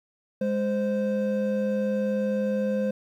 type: tone pair together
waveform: triangle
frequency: 206.4 / 520 Hz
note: G#3 / C5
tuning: -10 / -11 cents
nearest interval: octave + major third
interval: 1599 cents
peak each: -24 dBFS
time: 0.41-2.91 s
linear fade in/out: 5 ms
effects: 10-bit